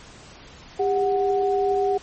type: tone pair together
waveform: sine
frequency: 399.3 / 740 Hz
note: G4 / F#5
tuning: +32 / 0 cents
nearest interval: major seventh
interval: 1068 cents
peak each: -20 / -23 dBFS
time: 0.79-1.98 s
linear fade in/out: 10 ms
effects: pink hiss -45 dBFS RMS until 2.02 s + MP3 32 kbps